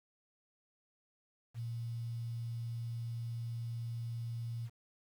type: tone with quantisation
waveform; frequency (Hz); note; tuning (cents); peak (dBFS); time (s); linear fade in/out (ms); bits
sine; 116.7; A#2; +2; -37; 1.54-4.7; 50; 10
effects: none